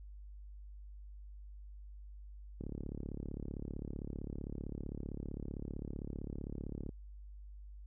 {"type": "click train", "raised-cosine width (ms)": 3, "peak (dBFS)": -29, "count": 153, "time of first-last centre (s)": [2.61, 6.892], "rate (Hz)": 35.5, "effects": ["added 50 Hz sine -48 dBFS peak until 7.86 s"]}